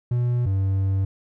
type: tone pair in turn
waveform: triangle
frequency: 121.7 / 96.59 Hz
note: B2 / G2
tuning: -25 / -25 cents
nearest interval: major third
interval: 400 cents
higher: first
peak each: -17 dBFS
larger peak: neither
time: 0.11-0.46 / 0.46-1.05 s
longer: second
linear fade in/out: 5 ms
effects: none